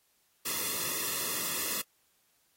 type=noise with comb filter; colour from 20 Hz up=white; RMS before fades=-33 dBFS; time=0.45-1.82 s; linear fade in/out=10 ms; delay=1.3 ms; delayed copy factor=-0.9; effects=white hiss -71 dBFS RMS until 2.56 s + AAC 48 kbps